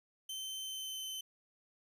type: tone with pitch glide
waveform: sawtooth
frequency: 3088 to 3065 Hz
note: G7 to G7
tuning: -27 to -40 cents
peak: -37 dBFS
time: 0.29-1.21 s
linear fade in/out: 5 ms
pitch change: -13 cents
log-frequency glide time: 0.61-1.04 s
effects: none